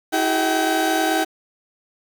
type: tone cluster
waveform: 30% pulse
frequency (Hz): 321.6 / 370.6 / 408.7 / 766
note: E4 / F#4 / G#4 / G5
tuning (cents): -43 / +3 / -28 / -40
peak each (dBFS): -19 / -26 / -25 / -18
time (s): 0.12-1.25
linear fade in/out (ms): 20
effects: 7-bit